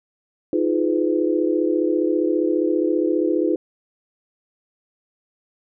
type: chord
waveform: sine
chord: F half-diminished seventh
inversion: third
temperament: just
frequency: 314.3 / 349.2 / 419.1 / 502.9 Hz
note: Eb4 / F4 / Ab4 / Cb5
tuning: +18 / 0 / +16 / +31 cents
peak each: -21 / -21 / -25 / -25 dBFS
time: 0.53-3.56 s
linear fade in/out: 2 ms
effects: none